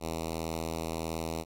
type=tone with notch filter; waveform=5% pulse; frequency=81.5 Hz; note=E2; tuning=19 cents flat; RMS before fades=-35 dBFS; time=0-1.45 s; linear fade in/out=50 ms; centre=1600 Hz; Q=0.88; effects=AAC 64 kbps